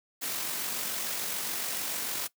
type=noise with amplitude modulation; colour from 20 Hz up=white; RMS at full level=-32 dBFS; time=0.21-2.28 s; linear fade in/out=20 ms; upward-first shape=sine; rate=46.9 Hz; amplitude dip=30%; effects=noise-tail reverb RT60 0.1 s tail -19 dB re dry + high-pass 150 Hz 12 dB/octave